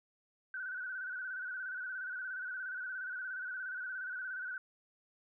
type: tone with vibrato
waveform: sine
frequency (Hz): 1500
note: F#6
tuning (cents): +23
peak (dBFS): -38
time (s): 0.54-4.58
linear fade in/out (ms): 2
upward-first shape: square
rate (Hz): 17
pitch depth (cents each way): 46
effects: none